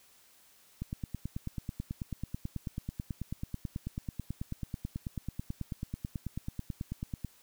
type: click train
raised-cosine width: 5 ms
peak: -23 dBFS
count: 60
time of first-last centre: 0.82-7.247 s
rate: 9.18 Hz
effects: white hiss -62 dBFS RMS until 7.42 s